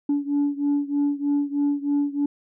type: beating tone pair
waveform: sine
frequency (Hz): 285.8 / 289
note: D4 / D4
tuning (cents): -47 / -28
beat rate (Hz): 3.2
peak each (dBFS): -21 / -23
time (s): 0.09-2.26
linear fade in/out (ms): 5
effects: tanh soft clip ceiling -16 dBFS